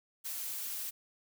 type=noise; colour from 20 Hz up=blue; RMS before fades=-39 dBFS; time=0.24-0.91 s; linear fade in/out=20 ms; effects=none